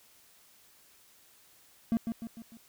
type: tone with echo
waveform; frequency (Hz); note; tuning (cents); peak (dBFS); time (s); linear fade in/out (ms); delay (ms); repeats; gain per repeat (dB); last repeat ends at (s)
triangle; 228.5; A#3; -34; -22; 1.92-1.97; 0; 150; 4; -6; 2.57
effects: white hiss -61 dBFS RMS until 2.68 s